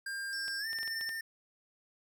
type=tone with pitch glide; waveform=square; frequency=1600 to 1806.3 Hz; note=G6 to A6; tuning=+35 to +45 cents; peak=-37 dBFS; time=0.06-1.21 s; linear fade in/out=5 ms; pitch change=+210 cents; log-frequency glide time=0.59-0.67 s
type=tone; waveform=triangle; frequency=5400 Hz; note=E8; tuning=41 cents sharp; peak=-38 dBFS; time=0.33-1.09 s; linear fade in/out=0 ms
type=clicks; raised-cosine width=0.2 ms; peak=-29 dBFS; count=7; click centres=0.481 / 0.731 / 0.787 / 0.831 / 0.877 / 1.011 / 1.092 s
effects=none